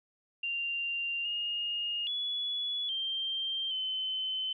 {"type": "tone with pitch steps", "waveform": "sine", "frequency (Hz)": [2781, 2846, 3404, 3160, 3056], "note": ["F7", "F7", "G#7", "G7", "G7"], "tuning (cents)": [-8, 32, 42, 13, -45], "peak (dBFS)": -31, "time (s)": [0.43, 4.53], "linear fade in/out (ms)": 5, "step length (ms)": 820, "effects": []}